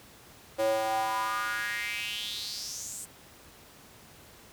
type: tone with high-pass filter sweep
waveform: square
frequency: 110.3 Hz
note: A2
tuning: 5 cents sharp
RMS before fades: -32 dBFS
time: 0.58-3.06 s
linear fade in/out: 20 ms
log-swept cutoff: 490 to 8500 Hz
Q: 5.2
effects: pink hiss -53 dBFS RMS until 4.52 s + high-pass 60 Hz 12 dB/octave